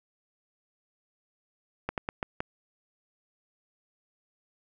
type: slowing click train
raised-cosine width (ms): 0.5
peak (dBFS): -15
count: 5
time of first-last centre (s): 1.89-2.405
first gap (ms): 88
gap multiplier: 1.26
effects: none